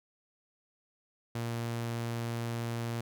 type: tone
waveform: sawtooth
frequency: 116.9 Hz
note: A#2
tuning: 5 cents sharp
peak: -29 dBFS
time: 1.35-3.01 s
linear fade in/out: 5 ms
effects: none